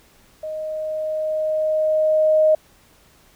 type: tone with level ramp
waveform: sine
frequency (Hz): 622.3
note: D#5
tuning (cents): 0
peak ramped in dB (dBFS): -26 to -11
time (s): 0.43-2.55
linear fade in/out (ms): 5
effects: pink hiss -54 dBFS RMS until 3.35 s